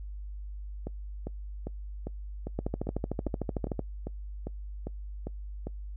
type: two click trains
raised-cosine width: 2 ms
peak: -22 / -17 dBFS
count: 13 / 17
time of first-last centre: 0.87-5.67 / 2.59-3.793 s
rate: 2.5 / 13.3 Hz
effects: noise-tail reverb RT60 0.1 s tail -23 dB re dry + added 50 Hz sine -37 dBFS peak until 5.96 s